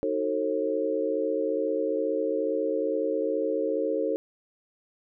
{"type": "chord", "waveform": "sine", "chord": "D# diminished seventh", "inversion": "none", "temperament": "just", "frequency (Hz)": [311.1, 373.4, 448, 537.6], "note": ["D#4", "F#4", "A4", "C5"], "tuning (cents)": [0, 16, 31, 47], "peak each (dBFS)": [-31, -34, -28, -29], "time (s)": [0.03, 4.16], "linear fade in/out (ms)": 0, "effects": []}